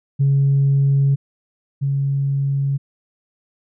sine tone pair in turn, 138.59 / 138.59 Hz, C#3 / C#3, 0 / 0 cents, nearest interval unison, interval 0 cents, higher neither, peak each -11 / -16 dBFS, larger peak first, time 0.19-1.16 / 1.81-2.78 s, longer neither, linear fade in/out 20 ms, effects tanh soft clip ceiling -9 dBFS

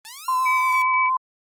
5% pulse exponential two-way sweep, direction up then down, 849 to 1392 to 1125 Hz, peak -25 dBFS, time 0.05-0.82 s, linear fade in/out 0 ms, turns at 0.27 s
sine tone with vibrato, 1027 Hz, C6, 33 cents flat, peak -18 dBFS, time 0.28-1.17 s, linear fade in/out 5 ms, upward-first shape triangle, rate 8.6 Hz, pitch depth 27 cents each way
sine tone with tremolo, 2287 Hz, D7, 47 cents flat, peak -20 dBFS, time 0.45-1.1 s, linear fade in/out 20 ms, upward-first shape square, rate 4.1 Hz, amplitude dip 30%
effects Opus 24 kbps

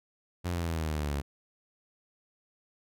sawtooth linear sweep, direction down, 89.5 to 69.3 Hz, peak -26 dBFS, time 0.44-1.22 s, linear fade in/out 20 ms, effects none

